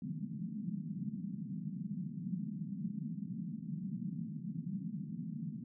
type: band-pass noise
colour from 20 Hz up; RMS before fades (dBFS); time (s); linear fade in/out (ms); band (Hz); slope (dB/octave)
white; -41; 0.02-5.64; 5; 150 to 220; 48
effects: none